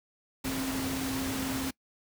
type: tone in noise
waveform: sine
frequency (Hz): 265.5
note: C4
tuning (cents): +25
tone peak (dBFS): -32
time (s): 0.44-1.71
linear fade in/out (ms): 10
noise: pink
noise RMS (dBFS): -35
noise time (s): 0.44-1.71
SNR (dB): 0
effects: noise-tail reverb RT60 0.1 s tail -23 dB re dry + high-pass 60 Hz 12 dB/octave